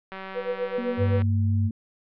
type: click train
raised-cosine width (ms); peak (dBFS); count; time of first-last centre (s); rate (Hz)
0.3; -19; 211; 0.12-1.219; 191
type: tone with tremolo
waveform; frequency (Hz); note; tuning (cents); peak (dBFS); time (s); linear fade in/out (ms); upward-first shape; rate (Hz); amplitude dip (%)
sine; 493.9; B4; 0; -22; 0.34-1.24; 50; triangle; 7.7; 100
type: tone with pitch glide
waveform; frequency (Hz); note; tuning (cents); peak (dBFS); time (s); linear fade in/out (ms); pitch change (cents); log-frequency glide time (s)
sine; 238.2 to 226.1; A#3 to A3; +38 to +47; -29; 0.78-1.71; 2; -91; 1.02-1.33
type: tone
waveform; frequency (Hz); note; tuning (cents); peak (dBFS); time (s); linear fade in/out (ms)
sine; 98; G2; 0; -20; 0.97-1.71; 50
effects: low-pass 2000 Hz 12 dB/octave